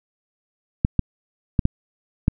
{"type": "clicks", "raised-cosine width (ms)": 5, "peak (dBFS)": -4, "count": 5, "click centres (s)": [0.849, 0.993, 1.592, 1.654, 2.281], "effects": []}